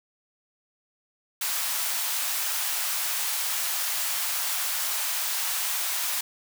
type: high-pass noise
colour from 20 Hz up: white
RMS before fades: -28 dBFS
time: 1.41-6.21 s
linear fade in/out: 5 ms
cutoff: 700 Hz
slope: 24 dB/octave
effects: none